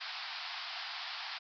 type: band-pass noise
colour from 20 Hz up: white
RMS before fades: -42 dBFS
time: 0-1.39 s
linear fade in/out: 20 ms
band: 680 to 5100 Hz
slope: 96 dB/octave
effects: none